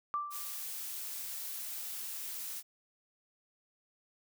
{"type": "tone with exponential decay", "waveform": "sine", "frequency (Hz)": 1174.7, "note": "D6", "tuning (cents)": 0, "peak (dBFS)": -29, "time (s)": [0.14, 0.65], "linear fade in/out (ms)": 0, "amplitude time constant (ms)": 110}
{"type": "noise", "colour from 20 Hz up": "blue", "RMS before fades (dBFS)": -41, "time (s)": [0.3, 2.63], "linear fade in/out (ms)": 50}
{"effects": []}